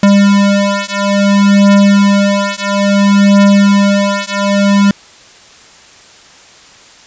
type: beating tone pair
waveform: square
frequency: 200 / 200.59 Hz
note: G3 / G3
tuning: +35 / +40 cents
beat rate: 0.59 Hz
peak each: -10 dBFS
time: 0.03-4.91 s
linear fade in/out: 2 ms
effects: white hiss -39 dBFS RMS until 7.06 s + resampled to 16000 Hz